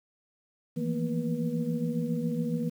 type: tone cluster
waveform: sine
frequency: 163.9 / 171.2 / 224 / 238 / 484.9 Hz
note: E3 / F3 / A3 / A#3 / B4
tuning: -10 / -34 / +31 / +36 / -32 cents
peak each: -32 / -36 / -36 / -31 / -37 dBFS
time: 0.76-2.7 s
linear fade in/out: 20 ms
effects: 9-bit